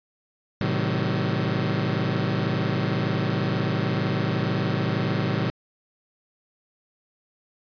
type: chord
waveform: sawtooth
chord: A diminished seventh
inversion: none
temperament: just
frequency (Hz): 110 / 132 / 158.4 / 190.08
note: A2 / C3 / Eb3 / Gb3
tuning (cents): 0 / +16 / +31 / +47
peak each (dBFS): -24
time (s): 0.61-5.5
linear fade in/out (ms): 0
effects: resampled to 11025 Hz